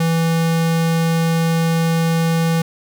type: tone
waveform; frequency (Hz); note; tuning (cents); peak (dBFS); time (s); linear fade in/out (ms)
square; 164.81; E3; 0; -15; 0-2.62; 5
effects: none